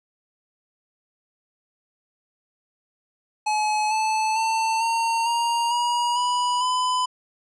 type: tone with pitch steps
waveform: square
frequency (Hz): 852 / 872.4 / 893.3 / 914.7 / 936.7 / 959.1 / 982.1 / 1005.6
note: G#5 / A5 / A5 / A#5 / A#5 / A#5 / B5 / B5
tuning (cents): +44 / -15 / +26 / -33 / +8 / +49 / -10 / +31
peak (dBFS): -21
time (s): 3.46-7.06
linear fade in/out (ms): 10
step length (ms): 450
effects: resampled to 22050 Hz